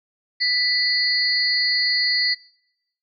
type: tone cluster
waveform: sine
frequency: 1982 / 4280 / 4654 Hz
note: B6 / C8 / D8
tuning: +6 / +38 / -17 cents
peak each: -22 dBFS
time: 0.4-2.35 s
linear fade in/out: 20 ms
effects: noise-tail reverb RT60 0.9 s tail -26 dB re dry